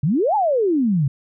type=exponential two-way sweep; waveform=sine; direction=up then down; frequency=129.2 to 885 to 129.2 Hz; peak=-15 dBFS; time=0.03-1.08 s; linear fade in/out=5 ms; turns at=0.35 s; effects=none